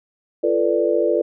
sine chord, B half-diminished seventh, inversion second, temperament equal with one note detuned, 342.6 / 440 / 493.9 / 587.3 Hz, F4 / A4 / B4 / D5, -33 / 0 / 0 / 0 cents, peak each -21 dBFS, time 0.43-1.22 s, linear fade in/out 10 ms, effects none

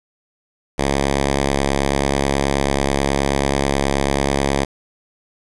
5% pulse tone, 69.3 Hz, C#2, in tune, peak -5 dBFS, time 0.78-4.65 s, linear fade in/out 10 ms, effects resampled to 24000 Hz + 7-bit

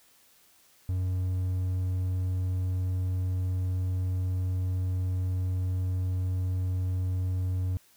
triangle tone, 92 Hz, F#2, 9 cents flat, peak -24 dBFS, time 0.89-7.77 s, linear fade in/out 0 ms, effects white hiss -61 dBFS RMS until 7.96 s

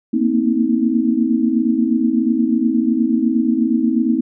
sine tone cluster, 228.8 / 237.1 / 260 / 318.4 Hz, A#3 / A#3 / C4 / D#4, -32 / +30 / -11 / +40 cents, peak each -19 dBFS, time 0.13-4.21 s, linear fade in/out 10 ms, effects none

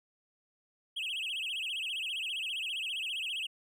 triangle tone with vibrato, 2900 Hz, F#7, 35 cents flat, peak -32 dBFS, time 0.96-3.47 s, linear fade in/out 10 ms, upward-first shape sine, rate 15 Hz, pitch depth 230 cents each way, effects none

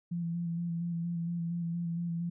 sine tone with vibrato, 170 Hz, F3, 46 cents flat, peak -31 dBFS, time 0.11-2.3 s, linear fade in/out 10 ms, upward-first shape square, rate 4.3 Hz, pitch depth 21 cents each way, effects none

